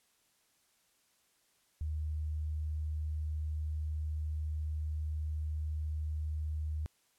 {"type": "tone", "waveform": "sine", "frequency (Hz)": 76.8, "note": "D#2", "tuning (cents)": -22, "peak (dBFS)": -33, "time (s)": [1.81, 6.86], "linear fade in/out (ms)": 0, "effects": ["white hiss -72 dBFS RMS until 7.18 s", "low-pass 12000 Hz 12 dB/octave"]}